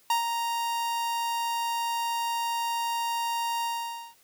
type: tone with ADSR envelope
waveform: 45% pulse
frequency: 932.3 Hz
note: A#5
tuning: in tune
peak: -21 dBFS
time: 0.1-4.15 s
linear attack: 3 ms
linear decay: 120 ms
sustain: -6 dB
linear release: 510 ms
effects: white hiss -61 dBFS RMS until 4.23 s